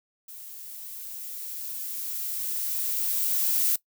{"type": "noise with level ramp", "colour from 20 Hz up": "violet", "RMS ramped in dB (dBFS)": [-43, -23], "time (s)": [0.28, 3.76], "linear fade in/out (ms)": 5, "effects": ["noise-tail reverb RT60 0.1 s tail -20 dB re dry"]}